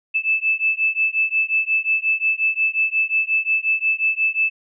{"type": "beating tone pair", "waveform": "sine", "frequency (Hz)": [2624, 2629.6], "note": ["E7", "E7"], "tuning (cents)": [-9, -5], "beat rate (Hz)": 5.6, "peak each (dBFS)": -20, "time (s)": [0.14, 4.5], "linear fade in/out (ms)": 20, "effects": []}